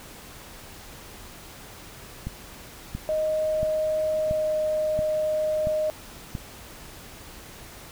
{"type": "click train", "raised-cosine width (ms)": 5, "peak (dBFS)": -18, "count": 7, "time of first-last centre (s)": [2.27, 6.352], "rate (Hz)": 1.47}
{"type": "tone with pitch glide", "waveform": "sine", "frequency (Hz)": [622.3, 618], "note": ["D#5", "D#5"], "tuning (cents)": [0, -12], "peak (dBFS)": -22, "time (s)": [3.09, 5.9], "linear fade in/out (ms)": 0, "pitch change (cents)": -12, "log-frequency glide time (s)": [4.25, 4.55]}
{"effects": ["pink hiss -44 dBFS RMS until 7.91 s"]}